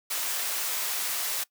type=high-pass noise; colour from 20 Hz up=white; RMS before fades=-30 dBFS; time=0.1-1.44 s; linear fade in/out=10 ms; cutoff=570 Hz; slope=12 dB/octave; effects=noise-tail reverb RT60 0.1 s tail -21 dB re dry